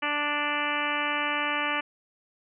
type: harmonic tone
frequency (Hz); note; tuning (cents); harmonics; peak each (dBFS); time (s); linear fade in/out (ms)
293.7; D4; 0; 1 / 2 / 3 / 4 / 5 / 6 / 7 / 8 / 9 / 10; -37 / -37 / -34 / -32 / -36 / -33 / -36 / -33 / -36 / -36; 0.02-1.81; 10
effects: none